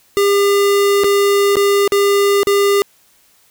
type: tone with dropouts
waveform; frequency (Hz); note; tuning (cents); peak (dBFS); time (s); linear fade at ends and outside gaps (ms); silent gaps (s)
square; 402; G4; +44; -11; 0.17-2.82; 0; 1.036-1.043 / 1.556-1.568 / 1.877-1.921 / 2.432-2.471
effects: white hiss -53 dBFS RMS until 3.5 s